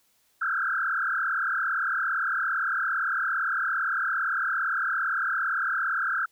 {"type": "tone with frequency modulation", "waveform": "sine", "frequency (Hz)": 1468, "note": "F#6", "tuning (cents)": -14, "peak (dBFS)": -24, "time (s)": [0.41, 6.26], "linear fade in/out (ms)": 10, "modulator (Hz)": 37.6, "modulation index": 4.2, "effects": ["white hiss -67 dBFS RMS until 6.31 s"]}